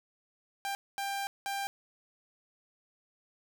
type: tone bursts at uneven times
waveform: sawtooth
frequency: 793 Hz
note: G5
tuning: 20 cents sharp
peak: -29 dBFS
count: 3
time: 0.65-0.75 / 0.98-1.27 / 1.46-1.67 s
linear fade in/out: 0 ms
effects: none